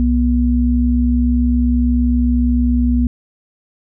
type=tone pair together; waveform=sine; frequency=64.26 / 242.6 Hz; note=C2 / B3; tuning=-31 / -31 cents; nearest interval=octave + major seventh; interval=2300 cents; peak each=-14 dBFS; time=0-3.07 s; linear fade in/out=0 ms; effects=none